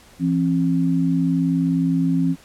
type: tone pair together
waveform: sine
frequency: 168.6 / 267.9 Hz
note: E3 / C4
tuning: +39 / +41 cents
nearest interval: minor sixth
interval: 802 cents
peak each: -19 dBFS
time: 0.19-2.36 s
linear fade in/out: 50 ms
effects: pink hiss -49 dBFS RMS until 2.44 s + low-pass 12000 Hz 12 dB/octave